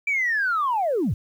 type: linear sweep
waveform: sine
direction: down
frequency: 2349 to 70.5 Hz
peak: -19 dBFS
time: 0.07-1.14 s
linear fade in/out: 5 ms
effects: tanh soft clip ceiling -16 dBFS + 9-bit